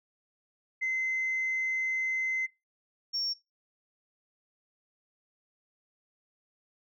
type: tone pair in turn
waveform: sine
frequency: 2060 / 5500 Hz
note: C7 / F8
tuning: -28 / -27 cents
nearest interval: octave + perfect fourth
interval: 1701 cents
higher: second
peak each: -26 / -28 dBFS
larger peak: first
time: 0.81-2.47 / 3.13-3.34 s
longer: first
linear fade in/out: 20 ms
effects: noise-tail reverb RT60 0.2 s tail -21 dB re dry + tanh soft clip ceiling -24 dBFS